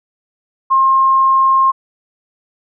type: tone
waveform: sine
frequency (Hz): 1066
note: C6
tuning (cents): +32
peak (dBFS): -8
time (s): 0.7-1.72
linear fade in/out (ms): 20
effects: none